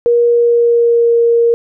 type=tone with pitch glide; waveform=sine; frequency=474.7 to 467.6 Hz; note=A#4 to A#4; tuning=+31 to +5 cents; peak=-7 dBFS; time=0.06-1.54 s; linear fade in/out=0 ms; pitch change=-26 cents; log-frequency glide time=0.25-1.14 s; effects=none